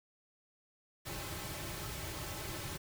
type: noise with comb filter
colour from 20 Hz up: pink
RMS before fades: -42 dBFS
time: 1.05-2.78 s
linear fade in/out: 20 ms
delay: 4.2 ms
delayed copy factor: -0.75
effects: none